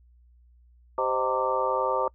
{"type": "harmonic tone with a mistuned harmonic", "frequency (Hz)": 130, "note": "C3", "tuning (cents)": -11, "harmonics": [3, 4, 5, 6, 7, 8, 9], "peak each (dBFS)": [-33, -28, -32, -39, -28, -39, -29], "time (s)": [0.98, 2.08], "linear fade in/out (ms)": 2, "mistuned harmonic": 5, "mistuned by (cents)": -75, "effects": ["noise-tail reverb RT60 0.1 s tail -26 dB re dry", "added 60 Hz sine -54 dBFS peak until 2.14 s"]}